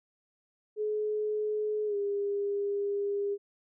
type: tone with pitch glide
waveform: sine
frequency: 424.8 to 404 Hz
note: G#4 to G#4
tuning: +39 to -48 cents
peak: -28 dBFS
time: 0.76-3.38 s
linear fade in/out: 50 ms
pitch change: -87 cents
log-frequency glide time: 1.86-1.96 s
effects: none